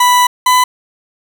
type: tone pair in turn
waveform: 40% pulse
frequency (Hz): 987.8 / 1002.7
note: B5 / B5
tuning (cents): 0 / +26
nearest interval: unison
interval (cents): 26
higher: second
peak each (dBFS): -6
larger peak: neither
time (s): 0-0.27 / 0.46-0.64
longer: first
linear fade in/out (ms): 5
effects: none